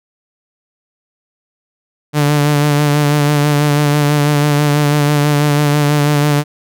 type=tone with vibrato; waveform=sawtooth; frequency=146.83 Hz; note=D3; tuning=in tune; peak=-6 dBFS; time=2.13-6.44 s; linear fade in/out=50 ms; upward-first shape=sine; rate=6.1 Hz; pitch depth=30 cents each way; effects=none